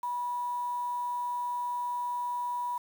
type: tone with quantisation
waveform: sine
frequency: 975 Hz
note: B5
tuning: 23 cents flat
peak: -30 dBFS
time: 0.03-2.78 s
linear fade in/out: 5 ms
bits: 8
effects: none